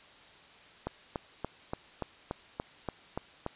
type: click train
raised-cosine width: 1 ms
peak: -19 dBFS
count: 10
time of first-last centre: 0.87-3.464 s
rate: 3.47 Hz
effects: white hiss -55 dBFS RMS until 3.55 s + resampled to 8000 Hz